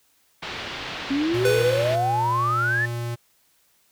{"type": "low-pass noise", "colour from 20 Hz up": "white", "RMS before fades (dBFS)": -33, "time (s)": [0.42, 1.96], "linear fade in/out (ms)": 10, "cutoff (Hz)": 3800, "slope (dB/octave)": 24}
{"type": "exponential sweep", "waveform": "sine", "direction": "up", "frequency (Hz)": [266.3, 1807], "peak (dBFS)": -20, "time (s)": [1.1, 2.86], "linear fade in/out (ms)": 10}
{"type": "tone", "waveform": "square", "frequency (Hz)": 118.5, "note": "A#2", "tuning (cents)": 29, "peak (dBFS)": -27, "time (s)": [1.33, 3.16], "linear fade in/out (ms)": 20}
{"type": "tone with exponential decay", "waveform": "square", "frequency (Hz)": 497, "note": "B4", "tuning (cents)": 11, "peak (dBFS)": -18, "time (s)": [1.45, 2.65], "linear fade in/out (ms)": 2, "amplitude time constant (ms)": 260}
{"effects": ["white hiss -63 dBFS RMS until 3.91 s"]}